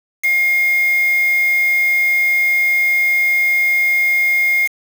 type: tone with quantisation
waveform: sine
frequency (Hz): 2135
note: C7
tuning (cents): +34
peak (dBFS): -12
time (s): 0.23-4.68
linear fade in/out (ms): 20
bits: 4
effects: none